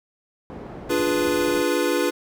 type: low-pass noise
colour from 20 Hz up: white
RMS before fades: -37 dBFS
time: 0.5-1.62 s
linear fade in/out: 0 ms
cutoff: 530 Hz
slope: 12 dB/octave
type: chord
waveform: square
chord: D diminished seventh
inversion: none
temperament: equal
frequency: 293.7 / 349.2 / 415.3 / 493.9 Hz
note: D4 / F4 / Ab4 / Cb5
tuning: 0 / 0 / 0 / 0 cents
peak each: -26 / -25 / -28 / -25 dBFS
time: 0.89-2.11 s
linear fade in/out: 20 ms
effects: none